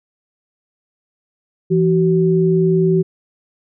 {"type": "tone pair together", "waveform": "sine", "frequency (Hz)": [167.51, 377.9], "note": ["E3", "F#4"], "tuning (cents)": [28, 37], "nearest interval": "octave + major second", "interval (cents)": 1409, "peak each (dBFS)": -14, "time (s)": [1.7, 3.03], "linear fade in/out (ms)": 20, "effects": []}